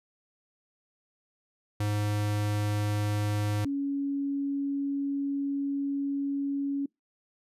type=tone pair in turn; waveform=square / sine; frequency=104.3 / 279.6 Hz; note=G#2 / C#4; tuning=+8 / +15 cents; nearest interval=octave + perfect fourth; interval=1707 cents; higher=second; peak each=-27 / -27 dBFS; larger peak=neither; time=1.8-3.65 / 3.65-6.86 s; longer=second; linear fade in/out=5 ms; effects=noise-tail reverb RT60 0.2 s tail -26 dB re dry + resampled to 32000 Hz